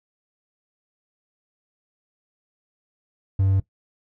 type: tone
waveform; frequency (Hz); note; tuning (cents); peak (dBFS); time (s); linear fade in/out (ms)
triangle; 96.6; G2; -25; -15; 3.39-3.6; 5
effects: noise-tail reverb RT60 0.1 s tail -17 dB re dry